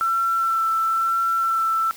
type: tone with vibrato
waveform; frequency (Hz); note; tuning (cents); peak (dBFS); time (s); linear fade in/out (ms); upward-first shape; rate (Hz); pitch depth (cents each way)
sine; 1340; E6; +28; -18; 0.01-1.91; 0; sine; 1; 14
effects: white hiss -43 dBFS RMS until 1.96 s